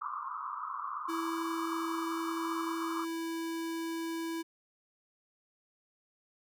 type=band-pass noise; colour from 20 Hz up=pink; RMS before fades=-39 dBFS; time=0.01-3.05 s; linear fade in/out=10 ms; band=1000 to 1300 Hz; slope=96 dB/octave
type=tone; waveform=square; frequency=329.7 Hz; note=E4; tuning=in tune; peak=-35 dBFS; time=1.08-4.43 s; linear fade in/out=20 ms
effects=none